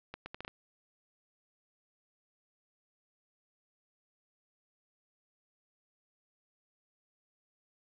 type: accelerating click train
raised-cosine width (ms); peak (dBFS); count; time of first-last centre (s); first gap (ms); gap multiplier
0.3; -25; 6; 0.14-0.479; 120; 0.71
effects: low-pass 4000 Hz 12 dB/octave